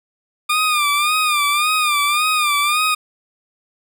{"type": "tone with vibrato", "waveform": "20% pulse", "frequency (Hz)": 1206, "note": "D6", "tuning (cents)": 46, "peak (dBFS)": -10, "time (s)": [0.49, 2.95], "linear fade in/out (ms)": 10, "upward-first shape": "sine", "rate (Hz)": 1.8, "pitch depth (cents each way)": 73, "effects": []}